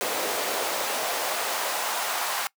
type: noise with high-pass filter sweep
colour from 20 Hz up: pink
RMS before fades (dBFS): -28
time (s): 0.01-2.47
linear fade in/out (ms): 0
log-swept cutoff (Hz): 460 to 920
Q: 1.7
effects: noise-tail reverb RT60 0.1 s tail -22 dB re dry